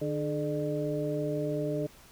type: harmonic tone with a mistuned harmonic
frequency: 150 Hz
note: D3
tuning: 37 cents sharp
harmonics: 1 / 2 / 3 / 4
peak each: -34 / -34 / -34 / -34 dBFS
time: 0.01-1.87 s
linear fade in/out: 10 ms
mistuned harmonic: 3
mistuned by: -84 cents
effects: pink hiss -55 dBFS RMS until 2.11 s